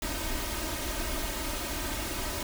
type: noise with comb filter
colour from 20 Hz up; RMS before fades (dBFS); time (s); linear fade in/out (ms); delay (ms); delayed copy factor
pink; -33; 0.02-2.43; 2; 3.2; +0.75
effects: none